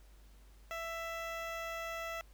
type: tone with notch filter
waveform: 15% pulse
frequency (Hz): 663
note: E5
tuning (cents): +10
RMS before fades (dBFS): -41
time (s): 0.71-2.21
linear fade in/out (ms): 0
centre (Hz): 9300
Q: 0.71
effects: added 50 Hz sine -56 dBFS peak until 2.33 s + pink hiss -67 dBFS RMS until 2.33 s